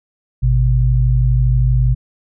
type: tone pair together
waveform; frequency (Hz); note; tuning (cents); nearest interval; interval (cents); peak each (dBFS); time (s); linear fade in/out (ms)
sine; 53.38 / 125.8; G#1 / B2; +48 / +32; octave + minor third; 1484; -13; 0.42-1.95; 20
effects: none